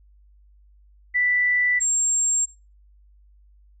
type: tone pair in turn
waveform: sine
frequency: 1975.5 / 7458 Hz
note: B6 / A#8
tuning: 0 / 0 cents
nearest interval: octave + major seventh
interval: 2300 cents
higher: second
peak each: -18 dBFS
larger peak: neither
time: 1.14-1.8 / 1.8-2.46 s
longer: neither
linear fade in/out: 20 ms
effects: noise-tail reverb RT60 0.3 s tail -22 dB re dry + added 50 Hz sine -51 dBFS peak until 3.8 s